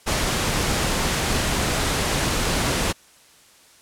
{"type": "noise", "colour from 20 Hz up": "pink", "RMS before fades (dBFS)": -22, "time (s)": [0.06, 2.93], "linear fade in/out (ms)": 20, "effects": ["white hiss -52 dBFS RMS until 3.81 s", "low-pass 10000 Hz 12 dB/octave"]}